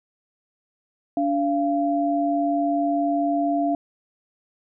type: tone pair together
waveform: sine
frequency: 288.7 / 687 Hz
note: D4 / F5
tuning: -30 / -29 cents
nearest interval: octave + minor third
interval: 1501 cents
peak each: -22 dBFS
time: 1.17-3.75 s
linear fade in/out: 2 ms
effects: none

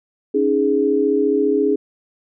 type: chord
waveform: sine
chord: C# suspended second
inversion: none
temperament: just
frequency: 277.2 / 311.8 / 415.8 Hz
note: C#4 / D#4 / G#4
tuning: 0 / +4 / +2 cents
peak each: -20 / -21 / -16 dBFS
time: 0.34-1.76 s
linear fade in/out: 10 ms
effects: none

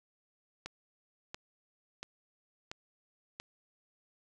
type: click train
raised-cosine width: 0.2 ms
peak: -23 dBFS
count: 5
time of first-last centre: 0.66-3.4 s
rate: 1.46 Hz
effects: none

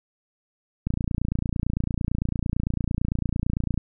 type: click train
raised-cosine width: 5 ms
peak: -12 dBFS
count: 85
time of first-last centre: 0.87-3.777 s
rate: 28.9 Hz
effects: none

